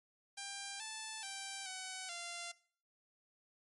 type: tone with pitch steps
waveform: 5% pulse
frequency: 794 / 878 / 783 / 752 / 692 Hz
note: G5 / A5 / G5 / F#5 / F5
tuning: +22 / -4 / -2 / +28 / -16 cents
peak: -31 dBFS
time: 0.37-2.52 s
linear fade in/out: 10 ms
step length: 430 ms
effects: noise-tail reverb RT60 0.5 s tail -21 dB re dry + MP3 48 kbps